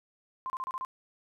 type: tone bursts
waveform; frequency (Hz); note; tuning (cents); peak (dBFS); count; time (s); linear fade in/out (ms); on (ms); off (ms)
sine; 1046; C6; -1; -32; 6; 0.46-0.849; 0; 39; 31
effects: 12-bit